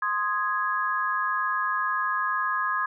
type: chord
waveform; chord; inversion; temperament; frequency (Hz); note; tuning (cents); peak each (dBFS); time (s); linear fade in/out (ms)
sine; Ab major; first; equal; 1046.5 / 1244.5 / 1661.2; C6 / Eb6 / Ab6; 0 / 0 / 0; -28; 0.02-2.86; 5
effects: none